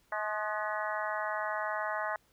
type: harmonic tone with a mistuned harmonic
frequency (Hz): 213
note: G#3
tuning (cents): +44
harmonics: 3 / 4 / 5 / 6 / 7 / 8 / 9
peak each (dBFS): -37 / -38 / -39 / -40 / -40 / -41 / -42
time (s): 0.12-2.16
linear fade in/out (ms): 2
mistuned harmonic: 6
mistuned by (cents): -59
effects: pink hiss -69 dBFS RMS until 2.32 s